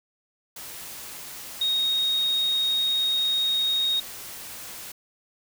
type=tone in noise; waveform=sine; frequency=3737 Hz; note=A#7; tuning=4 cents sharp; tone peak=-21 dBFS; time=1.61-4 s; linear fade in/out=5 ms; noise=white; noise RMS=-39 dBFS; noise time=0.56-4.92 s; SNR=+15 dB; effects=none